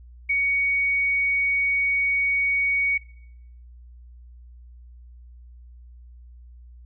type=tone; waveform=sine; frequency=2240 Hz; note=C#7; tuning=18 cents sharp; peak=-19 dBFS; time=0.29-2.98 s; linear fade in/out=10 ms; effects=noise-tail reverb RT60 0.7 s tail -18 dB re dry + added 60 Hz sine -43 dBFS peak until 6.85 s